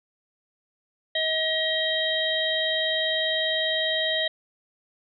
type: harmonic tone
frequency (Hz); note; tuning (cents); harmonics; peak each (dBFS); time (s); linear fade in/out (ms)
635; D#5; +35; 1 / 3 / 5 / 6; -28 / -28 / -28 / -28; 1.15-4.28; 5
effects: none